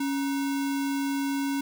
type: tone with sample-and-hold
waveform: sine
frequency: 277.2 Hz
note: C#4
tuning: in tune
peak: -25 dBFS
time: 0-1.61 s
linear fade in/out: 5 ms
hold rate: 1225 Hz
effects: none